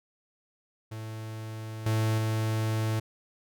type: tone with level steps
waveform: 45% pulse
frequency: 110 Hz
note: A2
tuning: in tune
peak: -36 / -24 / -26 dBFS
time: 0.91-3 s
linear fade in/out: 10 ms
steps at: 1.86 / 2.18 s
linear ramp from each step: 2 ms
effects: none